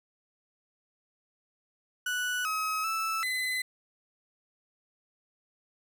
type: tone with pitch steps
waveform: 35% pulse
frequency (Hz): 1479 / 1275 / 1316 / 2022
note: F#6 / D#6 / E6 / B6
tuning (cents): -1 / +42 / -3 / +40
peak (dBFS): -27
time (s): 2.06-3.62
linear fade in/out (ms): 5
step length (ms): 390
effects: none